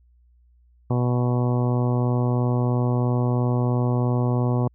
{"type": "harmonic tone", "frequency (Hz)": 123, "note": "B2", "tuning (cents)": -7, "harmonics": [1, 2, 3, 4, 5, 6, 7, 8, 9], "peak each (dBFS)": [-20, -26, -30, -32, -34, -36, -37, -38, -39], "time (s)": [0.9, 4.68], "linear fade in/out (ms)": 5, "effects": ["added 60 Hz sine -54 dBFS peak until 4.74 s"]}